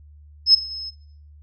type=tone with ADSR envelope; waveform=sine; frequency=5180 Hz; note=E8; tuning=31 cents flat; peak=-6 dBFS; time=0.46-0.91 s; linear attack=83 ms; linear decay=8 ms; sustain=-23 dB; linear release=24 ms; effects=noise-tail reverb RT60 0.5 s tail -17 dB re dry + added 74 Hz sine -44 dBFS peak until 1.42 s